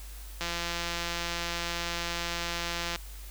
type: click train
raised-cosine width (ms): 0.2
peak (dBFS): -15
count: 437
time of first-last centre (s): 0.41-2.96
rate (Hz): 171
effects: added 50 Hz sine -41 dBFS peak until 3.3 s + white hiss -50 dBFS RMS until 3.3 s